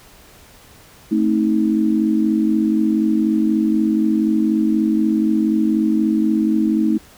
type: chord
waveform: sine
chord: A diminished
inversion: none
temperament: just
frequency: 220 / 264 / 316.8 Hz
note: A3 / C4 / Eb4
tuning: 0 / +16 / +31 cents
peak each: -17 / -23 / -17 dBFS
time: 1.11-6.98 s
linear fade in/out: 10 ms
effects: pink hiss -46 dBFS RMS until 7.17 s